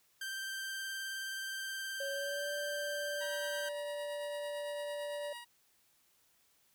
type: tone with vibrato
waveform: sawtooth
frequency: 1568 Hz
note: G6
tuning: in tune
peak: -35 dBFS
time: 0.21-3.69 s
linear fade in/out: 5 ms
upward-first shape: sine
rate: 19 Hz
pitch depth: 15 cents each way
type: tone with pitch glide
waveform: triangle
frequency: 554.4 to 583.6 Hz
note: C#5 to D5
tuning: 0 to -11 cents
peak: -36 dBFS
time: 2-5.33 s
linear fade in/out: 5 ms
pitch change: +89 cents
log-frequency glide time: 2.1-2.53 s
type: tone with tremolo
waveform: 15% pulse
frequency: 954 Hz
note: A#5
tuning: 40 cents sharp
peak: -37 dBFS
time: 3.2-5.45 s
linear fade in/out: 20 ms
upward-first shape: triangle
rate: 8.9 Hz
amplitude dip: 45%
effects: white hiss -71 dBFS RMS until 6.74 s